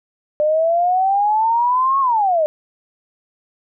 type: exponential two-way sweep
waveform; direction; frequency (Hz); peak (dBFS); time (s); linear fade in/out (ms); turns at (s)
sine; up then down; 596 to 1106 to 596; -13; 0.4-2.46; 0; 2
effects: none